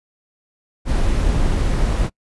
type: noise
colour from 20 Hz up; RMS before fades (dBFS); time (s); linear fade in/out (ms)
brown; -17; 0.85-2.1; 50
effects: noise-tail reverb RT60 0.1 s tail -25 dB re dry + resampled to 24000 Hz